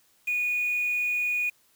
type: tone with quantisation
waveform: sine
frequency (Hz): 2461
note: D#7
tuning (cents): -20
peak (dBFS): -24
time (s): 0.27-1.5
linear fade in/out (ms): 10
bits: 7
effects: white hiss -64 dBFS RMS until 1.75 s